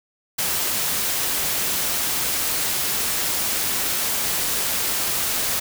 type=noise; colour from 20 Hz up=white; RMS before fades=-23 dBFS; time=0.38-5.6 s; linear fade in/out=10 ms; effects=none